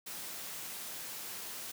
white high-pass noise, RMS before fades -43 dBFS, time 0.06-1.72 s, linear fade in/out 10 ms, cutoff 100 Hz, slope 12 dB/octave, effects none

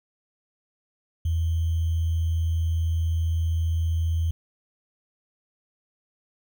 sine tone with sample-and-hold, 82.41 Hz, E2, in tune, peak -21 dBFS, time 1.25-4.31 s, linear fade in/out 5 ms, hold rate 3150 Hz, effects none

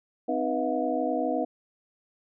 sine tone cluster, 258.5 / 310 / 489.1 / 650 / 718 Hz, C4 / D#4 / B4 / E5 / F5, -21 / -6 / -17 / -24 / +48 cents, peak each -31 dBFS, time 0.28-1.45 s, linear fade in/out 10 ms, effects none

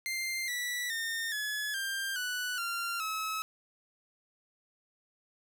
sawtooth tone with pitch steps, 2096 / 1955.6 / 1824.7 / 1702.5 / 1588.5 / 1482.1 / 1382.8 / 1290.2 Hz, C7 / B6 / A#6 / G#6 / G6 / F#6 / F6 / E6, +2 / -18 / -37 / +42 / +23 / +2 / -18 / -38 cents, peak -29 dBFS, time 0.06-3.42 s, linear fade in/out 0 ms, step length 420 ms, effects none

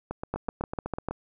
two click trains, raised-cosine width 1 ms, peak -15 / -18 dBFS, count 6 / 9, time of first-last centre 0.34-1.086 / 0.11-1.11 s, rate 6.7 / 8 Hz, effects none

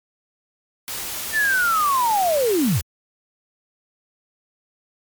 white noise, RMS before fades -29 dBFS, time 0.88-2.81 s, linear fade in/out 0 ms
sine linear sweep, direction down, 1800 to 54.5 Hz, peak -16 dBFS, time 1.32-2.82 s, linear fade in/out 50 ms
effects MP3 96 kbps

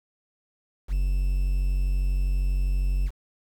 triangle tone with quantisation, 46.25 Hz, F#1, in tune, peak -19 dBFS, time 0.88-3.11 s, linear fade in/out 50 ms, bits 8, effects none

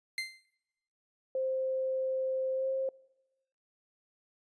30% pulse tone with exponential decay, 2083 Hz, C7, 8 cents flat, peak -27 dBFS, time 0.18-0.45 s, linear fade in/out 1 ms, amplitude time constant 58 ms
sine tone with pitch glide, 524 to 531 Hz, C5 to C5, +2 to +25 cents, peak -29 dBFS, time 1.35-2.89 s, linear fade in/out 2 ms, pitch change +23 cents, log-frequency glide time 2.55-2.67 s
effects noise-tail reverb RT60 1.0 s tail -24 dB re dry + resampled to 22050 Hz

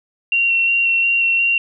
sine tone with vibrato, 2740 Hz, F7, 34 cents flat, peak -13 dBFS, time 0.32-1.58 s, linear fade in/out 2 ms, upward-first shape square, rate 2.8 Hz, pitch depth 11 cents each way, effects none

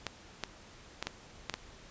clicks, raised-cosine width 0.2 ms, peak -16 dBFS, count 6, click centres 0.067 / 0.437 / 1.026 / 1.07 / 1.497 / 1.54 s, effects pink hiss -54 dBFS RMS until 1.9 s + resampled to 16000 Hz

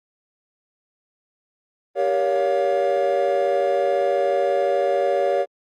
triangle chord, G half-diminished seventh, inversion none, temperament just, 392 / 470.4 / 564.5 / 705.6 Hz, G4 / Bb4 / Db5 / F5, 0 / +16 / +31 / +18 cents, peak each -22 / -23 / -18 / -22 dBFS, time 1.95-5.46 s, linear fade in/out 50 ms, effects tanh soft clip ceiling -8 dBFS + Opus 24 kbps

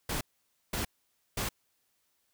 pink noise bursts, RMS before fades -33 dBFS, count 3, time 0.09-1.49 s, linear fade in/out 5 ms, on 120 ms, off 520 ms, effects white hiss -75 dBFS RMS until 2.33 s

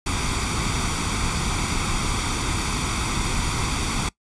pink noise with comb filter, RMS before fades -24 dBFS, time 0.06-4.09 s, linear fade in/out 5 ms, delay 0.86 ms, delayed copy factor +0.65, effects noise-tail reverb RT60 0.1 s tail -21 dB re dry + resampled to 22050 Hz

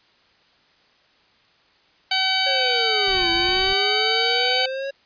harmonic tone, 760 Hz, F#5, 46 cents sharp, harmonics 1 / 2 / 3 / 4 / 5 / 6, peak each -26 / -28 / -26 / -24 / -27 / -23 dBFS, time 2.11-4.66 s, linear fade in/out 5 ms
square linear two-way sweep, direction down then up, 554.4 to 335 to 554.4 Hz, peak -26 dBFS, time 2.46-4.91 s, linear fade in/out 10 ms, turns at 3.31 s
brown noise, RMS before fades -36 dBFS, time 3.07-3.73 s, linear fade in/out 2 ms
effects white hiss -58 dBFS RMS until 5.05 s + resampled to 11025 Hz

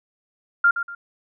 sine tone with echo, 1396.9 Hz, F6, in tune, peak -12 dBFS, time 0.64-0.71 s, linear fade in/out 5 ms, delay 120 ms, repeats 2, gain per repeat -10 dB, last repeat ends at 0.95 s, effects none

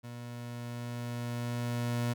30% pulse tone with level ramp, 119.9 Hz, A#2, 49 cents sharp, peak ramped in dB -39 to -26 dBFS, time 0.03-2.14 s, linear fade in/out 20 ms, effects none

